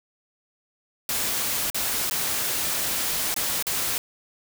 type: noise with dropouts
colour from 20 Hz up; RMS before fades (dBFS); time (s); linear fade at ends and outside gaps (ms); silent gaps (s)
white; -26; 1.09-3.98; 1; 1.701-1.745 / 2.098-2.11 / 3.342-3.363 / 3.626-3.668
effects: none